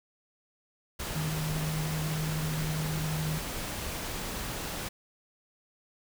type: tone in noise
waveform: sine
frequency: 155.6 Hz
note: D#3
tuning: in tune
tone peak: -30 dBFS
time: 1.15-3.39 s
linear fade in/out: 10 ms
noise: pink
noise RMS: -36 dBFS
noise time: 0.99-4.89 s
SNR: +3 dB
effects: none